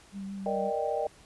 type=tone with vibrato; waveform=sine; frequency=196 Hz; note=G3; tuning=in tune; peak=-35 dBFS; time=0.12-0.72 s; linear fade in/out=50 ms; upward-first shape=sine; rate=5.8 Hz; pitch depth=19 cents each way
type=chord; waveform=sine; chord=Eb major seventh; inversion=second; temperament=equal; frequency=466.2 / 587.3 / 622.3 / 784 Hz; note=Bb4 / D5 / Eb5 / G5; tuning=0 / 0 / 0 / 0 cents; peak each=-33 dBFS; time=0.46-1.07 s; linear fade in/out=2 ms
effects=pink hiss -56 dBFS RMS until 1.25 s + resampled to 24000 Hz